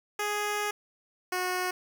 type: tone pair in turn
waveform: 10% pulse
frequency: 415.8 / 365 Hz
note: G#4 / F#4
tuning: +2 / -24 cents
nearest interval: major second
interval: 226 cents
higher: first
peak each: -20 dBFS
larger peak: neither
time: 0.19-0.71 / 1.32-1.71 s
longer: first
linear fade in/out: 5 ms
effects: 10-bit